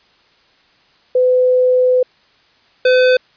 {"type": "tone pair in turn", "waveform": ["sine", "square"], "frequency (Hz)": [505, 507.3], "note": ["B4", "B4"], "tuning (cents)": [39, 46], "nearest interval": "unison", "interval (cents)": 7, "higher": "second", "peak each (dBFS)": -9, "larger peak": "neither", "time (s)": [[1.15, 2.03], [2.85, 3.17]], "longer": "first", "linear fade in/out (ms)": 5, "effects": ["white hiss -53 dBFS RMS until 3.36 s", "resampled to 11025 Hz"]}